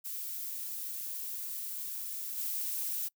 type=noise with level steps; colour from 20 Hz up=violet; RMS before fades=-39 / -35 dBFS; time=0.04-3.09 s; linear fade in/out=20 ms; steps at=2.37 s; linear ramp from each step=10 ms; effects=noise-tail reverb RT60 0.1 s tail -25 dB re dry